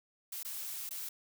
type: noise with dropouts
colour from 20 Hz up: blue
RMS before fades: -41 dBFS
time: 0.32-1.09 s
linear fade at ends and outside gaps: 5 ms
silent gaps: 0.431-0.448 / 0.892-0.908 s
effects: none